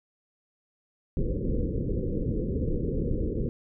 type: low-pass noise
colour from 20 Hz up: pink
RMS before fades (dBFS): -28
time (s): 1.17-3.49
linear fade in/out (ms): 0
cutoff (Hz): 520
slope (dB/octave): 96
effects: none